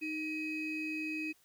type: ring-modulated tone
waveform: triangle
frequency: 1108.7 Hz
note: C#6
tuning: in tune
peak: -30 dBFS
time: 0.01-1.33 s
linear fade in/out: 20 ms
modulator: 1420 Hz
effects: white hiss -68 dBFS RMS until 1.44 s